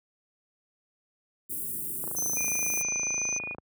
white band-stop noise, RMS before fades -34 dBFS, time 1.49-2.83 s, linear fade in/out 20 ms, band 410 to 8700 Hz, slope 48 dB/octave
click train, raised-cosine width 1 ms, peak -26 dBFS, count 43, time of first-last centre 2.04-3.584 s, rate 27.2 Hz
sine tone, 6110 Hz, G8, 45 cents flat, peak -28 dBFS, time 2.16-3.39 s, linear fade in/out 10 ms
sine tone with pitch glide, 2416 to 2457 Hz, D7 to D#7, +48 to -22 cents, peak -33 dBFS, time 2.36-3.55 s, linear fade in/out 20 ms, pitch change +30 cents, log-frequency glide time 3.04-3.37 s
effects high-pass 80 Hz 12 dB/octave

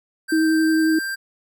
square tone with pitch glide, 1568 to 1579.8 Hz, G6 to G6, 0 to +13 cents, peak -25 dBFS, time 0.28-1.16 s, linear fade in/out 20 ms, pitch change +13 cents, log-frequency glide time 0.51-1.04 s
sine tone with vibrato, 318 Hz, D#4, 38 cents sharp, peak -15 dBFS, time 0.32-0.99 s, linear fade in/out 5 ms, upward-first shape triangle, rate 11 Hz, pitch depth 15 cents each way
effects none

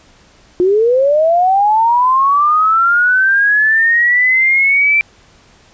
sine linear sweep, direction up, 349.2 to 2349 Hz, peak -8 dBFS, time 0.6-5.01 s, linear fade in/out 0 ms, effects pink hiss -47 dBFS RMS until 5.73 s + resampled to 16000 Hz

